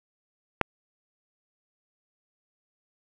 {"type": "click", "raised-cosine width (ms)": 0.5, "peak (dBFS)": -5, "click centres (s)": 0.613, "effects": []}